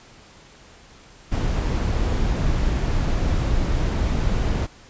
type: noise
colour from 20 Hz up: brown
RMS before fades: -21 dBFS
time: 1.31-4.67 s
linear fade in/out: 20 ms
effects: pink hiss -48 dBFS RMS until 4.89 s + resampled to 16000 Hz